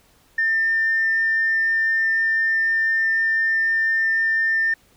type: tone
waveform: sine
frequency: 1799 Hz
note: A6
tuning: 38 cents sharp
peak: -16 dBFS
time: 0.38-4.74 s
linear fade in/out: 5 ms
effects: tanh soft clip ceiling -12 dBFS + pink hiss -57 dBFS RMS until 4.96 s